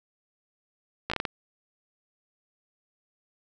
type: slowing click train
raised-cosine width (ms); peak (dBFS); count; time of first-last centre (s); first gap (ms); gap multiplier
0.3; -12; 6; 1.1-1.252; 15; 1.36
effects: none